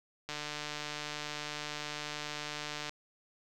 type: click train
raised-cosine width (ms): 0.2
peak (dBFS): -21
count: 389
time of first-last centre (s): 0.29-2.894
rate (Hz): 149
effects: none